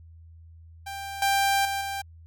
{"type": "tone with level steps", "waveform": "sawtooth", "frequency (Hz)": 790, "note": "G5", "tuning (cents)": 13, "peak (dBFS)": [-30, -17, -23, -26], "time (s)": [0.86, 2.02], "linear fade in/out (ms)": 10, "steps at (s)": [1.22, 1.65, 1.81], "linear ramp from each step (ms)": 2, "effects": ["added 82 Hz sine -46 dBFS peak until 2.26 s"]}